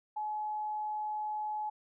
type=tone; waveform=sine; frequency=850 Hz; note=G#5; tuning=40 cents sharp; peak=-33 dBFS; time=0.16-1.7 s; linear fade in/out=10 ms; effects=none